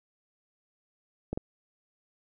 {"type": "clicks", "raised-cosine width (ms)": 2, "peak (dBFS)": -18, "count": 2, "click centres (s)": [1.33, 1.375], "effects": []}